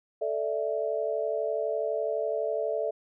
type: chord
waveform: sine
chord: A suspended fourth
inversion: none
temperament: equal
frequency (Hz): 440 / 587.3 / 659.3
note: A4 / D5 / E5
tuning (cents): 0 / 0 / 0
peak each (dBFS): -31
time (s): 0.21-2.91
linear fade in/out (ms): 10
effects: none